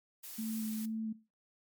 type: noise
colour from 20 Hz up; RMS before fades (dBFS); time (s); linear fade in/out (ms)
blue; -46; 0.23-0.86; 10
type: tone with vibrato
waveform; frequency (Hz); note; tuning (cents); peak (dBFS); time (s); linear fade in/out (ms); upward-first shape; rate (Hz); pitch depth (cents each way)
sine; 220; A3; 0; -35; 0.38-1.13; 10; square; 2.2; 12
effects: noise-tail reverb RT60 0.3 s tail -18 dB re dry + MP3 96 kbps